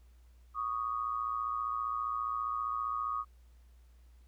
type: tone pair together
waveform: sine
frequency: 1121 / 1236 Hz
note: C#6 / D#6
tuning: +19 / -12 cents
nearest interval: major second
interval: 169 cents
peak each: -36 / -34 dBFS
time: 0.54-3.25 s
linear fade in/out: 50 ms
effects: added 60 Hz sine -56 dBFS peak until 4.27 s + pink hiss -73 dBFS RMS until 4.27 s